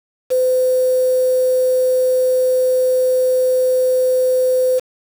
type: tone with quantisation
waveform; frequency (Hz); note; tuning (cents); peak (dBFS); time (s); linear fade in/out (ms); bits
sine; 510; C5; -44; -12; 0.3-4.8; 20; 5
effects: none